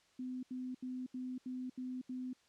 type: tone bursts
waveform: sine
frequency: 254.1 Hz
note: B3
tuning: 49 cents sharp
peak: -39 dBFS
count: 7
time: 0.19-2.332 s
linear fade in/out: 5 ms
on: 240 ms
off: 77 ms
effects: white hiss -70 dBFS RMS until 2.48 s + low-pass 6000 Hz 12 dB/octave